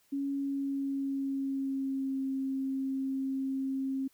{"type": "tone with pitch glide", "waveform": "sine", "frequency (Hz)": [278.2, 267.8], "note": ["C#4", "C4"], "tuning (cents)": [6, 40], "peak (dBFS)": -30, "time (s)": [0.12, 4.08], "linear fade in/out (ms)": 10, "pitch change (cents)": -66, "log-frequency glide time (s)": [0.3, 2.22], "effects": ["white hiss -68 dBFS RMS until 4.13 s"]}